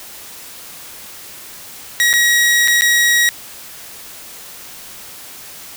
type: tone with dropouts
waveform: sawtooth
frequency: 1904 Hz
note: A#6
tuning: 36 cents sharp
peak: -7 dBFS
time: 2-3.29 s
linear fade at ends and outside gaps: 0 ms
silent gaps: 2.13-2.137 / 2.676-2.681 / 2.81-2.82 s
effects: white hiss -35 dBFS RMS until 5.76 s